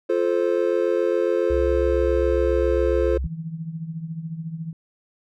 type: chord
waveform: triangle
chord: F major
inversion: none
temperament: just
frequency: 349.2 / 436.5 / 523.8 Hz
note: F4 / A4 / C5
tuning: 0 / -14 / +2 cents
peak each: -21 dBFS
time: 0.09-3.18 s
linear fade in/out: 10 ms
type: tone with pitch glide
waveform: sine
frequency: 66.2 to 65.03 Hz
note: C2 to C2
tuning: +21 to -10 cents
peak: -23 dBFS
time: 1.5-3.27 s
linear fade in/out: 5 ms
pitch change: -31 cents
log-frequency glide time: 1.78-2.79 s
type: tone with tremolo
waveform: sine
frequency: 162.5 Hz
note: E3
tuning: 24 cents flat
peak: -25 dBFS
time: 3.24-4.73 s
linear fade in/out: 2 ms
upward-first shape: triangle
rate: 14 Hz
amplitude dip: 75%
effects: none